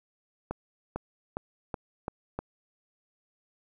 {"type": "accelerating click train", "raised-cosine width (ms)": 1, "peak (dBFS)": -18, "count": 6, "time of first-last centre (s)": [0.51, 2.39], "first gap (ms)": 450, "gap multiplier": 0.91, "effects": ["10-bit"]}